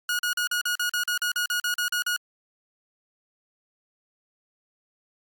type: tone bursts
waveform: sawtooth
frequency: 1447 Hz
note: F#6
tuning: 39 cents flat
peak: -20 dBFS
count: 15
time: 0.09-2.164 s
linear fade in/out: 2 ms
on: 100 ms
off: 41 ms
effects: Opus 48 kbps